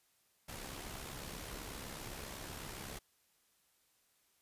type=noise with amplitude modulation; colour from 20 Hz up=pink; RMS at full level=-44 dBFS; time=0.48-2.99 s; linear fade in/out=10 ms; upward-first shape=sine; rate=67.9 Hz; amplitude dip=50%; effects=white hiss -74 dBFS RMS until 4.41 s + resampled to 32000 Hz